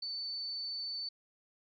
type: tone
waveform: sine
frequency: 4513 Hz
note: C#8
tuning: 30 cents sharp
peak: -36 dBFS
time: 0.02-1.09 s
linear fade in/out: 5 ms
effects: MP3 64 kbps